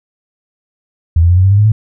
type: tone with pitch steps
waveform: sine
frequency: 82.2 / 85.59 / 89.12 / 92.8 / 96.63 / 100.62 / 104.77 / 109.09 Hz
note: E2 / F2 / F2 / F#2 / G2 / G2 / G#2 / A2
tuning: -4 / -34 / +36 / +6 / -24 / +46 / +16 / -14 cents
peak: -5 dBFS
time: 1.16-1.72 s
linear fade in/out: 5 ms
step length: 70 ms
effects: none